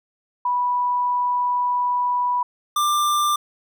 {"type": "tone pair in turn", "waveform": ["sine", "square"], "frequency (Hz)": [983, 1187.1], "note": ["B5", "D6"], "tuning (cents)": [-8, 18], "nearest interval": "minor third", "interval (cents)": 326, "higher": "second", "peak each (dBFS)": -18, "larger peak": "neither", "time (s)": [[0.45, 2.43], [2.76, 3.36]], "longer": "first", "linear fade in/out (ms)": 5, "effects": []}